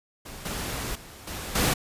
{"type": "noise with level steps", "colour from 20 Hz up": "pink", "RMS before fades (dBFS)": [-41, -32, -45, -35, -23], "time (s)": [0.25, 1.74], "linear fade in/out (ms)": 10, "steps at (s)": [0.45, 0.95, 1.27, 1.55], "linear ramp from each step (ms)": 5, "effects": ["resampled to 32000 Hz"]}